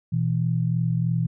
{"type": "tone pair together", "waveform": "sine", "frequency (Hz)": [121.1, 164.28], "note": ["B2", "E3"], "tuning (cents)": [-34, -6], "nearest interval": "perfect fourth", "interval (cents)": 528, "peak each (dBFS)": -23, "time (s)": [0.12, 1.27], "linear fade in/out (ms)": 10, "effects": []}